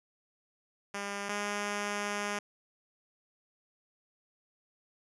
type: tone pair in turn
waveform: 5% pulse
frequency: 201.3 / 205.2 Hz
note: G3 / G#3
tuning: +46 / -21 cents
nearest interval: unison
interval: 33 cents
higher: second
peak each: -24 / -21 dBFS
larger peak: second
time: 0.94-1.29 / 1.29-2.39 s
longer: second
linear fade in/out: 5 ms
effects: resampled to 22050 Hz